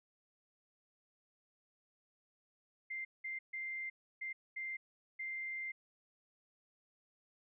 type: tone bursts at uneven times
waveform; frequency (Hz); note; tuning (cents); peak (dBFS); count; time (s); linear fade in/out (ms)
sine; 2093; C7; 0; -39; 6; 2.9-3.05 / 3.24-3.39 / 3.53-3.9 / 4.21-4.33 / 4.56-4.77 / 5.19-5.72; 10
effects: none